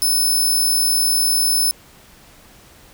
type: tone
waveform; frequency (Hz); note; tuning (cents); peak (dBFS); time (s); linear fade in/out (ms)
15% pulse; 5260; E8; -5; -9; 0.02-1.71; 0
effects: pink hiss -47 dBFS RMS until 2.93 s